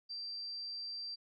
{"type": "tone", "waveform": "sine", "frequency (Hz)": 4699, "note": "D8", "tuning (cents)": 0, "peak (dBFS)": -40, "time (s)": [0.09, 1.16], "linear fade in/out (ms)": 20, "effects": []}